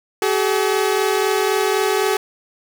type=tone pair together; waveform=sawtooth; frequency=381.8 / 425.7 Hz; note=G4 / G#4; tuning=-46 / +43 cents; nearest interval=major second; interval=189 cents; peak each=-15 dBFS; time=0.22-2.17 s; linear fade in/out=2 ms; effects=none